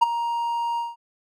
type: tone with ADSR envelope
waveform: triangle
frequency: 938 Hz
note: A#5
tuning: 11 cents sharp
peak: -8 dBFS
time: 0.01-0.96 s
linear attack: 17 ms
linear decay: 17 ms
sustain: -13 dB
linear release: 180 ms
effects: none